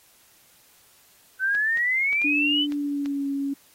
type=exponential sweep; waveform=sine; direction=up; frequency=1512 to 3076 Hz; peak=-20 dBFS; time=1.39-2.67 s; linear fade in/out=50 ms
type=clicks; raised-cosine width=0.2 ms; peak=-23 dBFS; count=6; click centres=1.55 / 1.773 / 2.129 / 2.217 / 2.722 / 3.059 s
type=tone with pitch glide; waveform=sine; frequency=292.9 to 278.2 Hz; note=D4 to C#4; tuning=-5 to +6 cents; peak=-24 dBFS; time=2.24-3.54 s; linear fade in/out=10 ms; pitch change=-89 cents; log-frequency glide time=2.6-3.28 s
effects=white hiss -57 dBFS RMS until 3.74 s + AAC 48 kbps